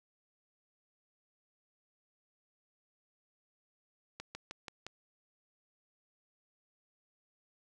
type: slowing click train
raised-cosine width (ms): 0.2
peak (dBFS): -25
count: 5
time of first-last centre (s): 4.2-4.866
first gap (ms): 150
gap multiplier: 1.07
effects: none